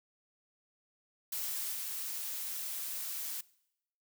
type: noise with level steps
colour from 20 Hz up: blue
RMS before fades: -37 / -39 dBFS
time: 1.32-3.41 s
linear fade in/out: 5 ms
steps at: 1.72 s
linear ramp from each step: 20 ms
effects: noise-tail reverb RT60 0.8 s tail -22 dB re dry